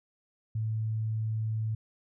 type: tone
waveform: sine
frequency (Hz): 110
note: A2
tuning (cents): 0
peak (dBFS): -28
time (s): 0.55-1.75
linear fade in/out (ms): 5
effects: none